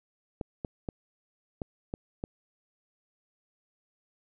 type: clicks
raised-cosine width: 2 ms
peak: -20 dBFS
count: 6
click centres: 0.412 / 0.648 / 0.888 / 1.618 / 1.939 / 2.239 s
effects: none